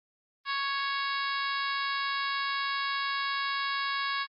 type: harmonic tone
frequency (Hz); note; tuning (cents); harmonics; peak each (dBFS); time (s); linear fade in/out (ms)
554.4; C#5; 0; 2 / 3 / 4 / 5 / 6 / 7 / 8 / 9; -32 / -34 / -38 / -42 / -42 / -39 / -41 / -44; 0.45-4.27; 50
effects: Opus 24 kbps